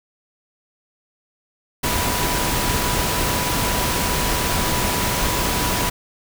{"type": "tone in noise", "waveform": "sine", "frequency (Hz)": 980, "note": "B5", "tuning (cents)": -14, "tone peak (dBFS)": -28, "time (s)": [1.83, 5.9], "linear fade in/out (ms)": 10, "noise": "pink", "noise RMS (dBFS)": -21, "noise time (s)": [1.83, 5.9], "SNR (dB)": -10, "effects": []}